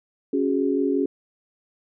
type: chord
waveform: sine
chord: C# suspended fourth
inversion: none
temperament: equal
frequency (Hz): 277.2 / 370 / 415.3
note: C#4 / F#4 / G#4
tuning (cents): 0 / 0 / 0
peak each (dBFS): -22 / -25 / -25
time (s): 0.33-1.06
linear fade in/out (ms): 5
effects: none